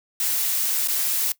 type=noise with dropouts; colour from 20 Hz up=blue; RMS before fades=-23 dBFS; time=0.2-1.32 s; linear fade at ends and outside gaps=2 ms; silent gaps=0.875-0.883 s; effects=noise-tail reverb RT60 0.1 s tail -19 dB re dry